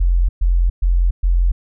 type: tone bursts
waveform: sine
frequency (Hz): 43.65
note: F1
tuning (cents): 0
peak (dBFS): -11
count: 4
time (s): 0-1.52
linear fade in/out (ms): 10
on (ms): 290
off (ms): 120
effects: none